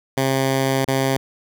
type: tone with dropouts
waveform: 10% pulse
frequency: 134 Hz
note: C3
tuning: 42 cents sharp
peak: -9 dBFS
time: 0.17-1.17 s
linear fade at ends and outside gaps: 5 ms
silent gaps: 0.849-0.879 s
effects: none